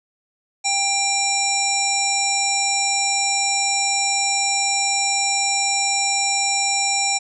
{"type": "harmonic tone", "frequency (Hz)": 792, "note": "G5", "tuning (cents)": 18, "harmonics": [1, 3, 5, 7, 9, 10], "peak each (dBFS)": [-24, -24, -29, -25, -23, -27], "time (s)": [0.64, 7.19], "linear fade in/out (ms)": 20, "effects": []}